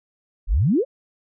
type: exponential sweep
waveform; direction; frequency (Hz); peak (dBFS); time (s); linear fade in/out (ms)
sine; up; 35.29 to 587.3; -15; 0.47-0.85; 50
effects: none